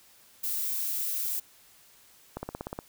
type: noise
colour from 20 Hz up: violet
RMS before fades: -31 dBFS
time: 0.43-1.4 s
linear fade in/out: 10 ms
type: click train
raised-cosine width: 1 ms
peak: -20 dBFS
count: 8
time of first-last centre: 2.37-2.789 s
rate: 16.7 Hz
effects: white hiss -58 dBFS RMS until 2.88 s